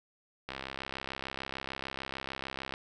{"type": "click train", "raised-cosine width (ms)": 0.3, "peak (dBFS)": -21, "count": 151, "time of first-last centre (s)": [0.49, 2.739], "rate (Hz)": 66.7, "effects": []}